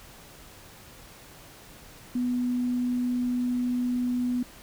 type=tone; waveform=sine; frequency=246.9 Hz; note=B3; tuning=in tune; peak=-24 dBFS; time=2.15-4.43 s; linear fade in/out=5 ms; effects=pink hiss -49 dBFS RMS until 4.62 s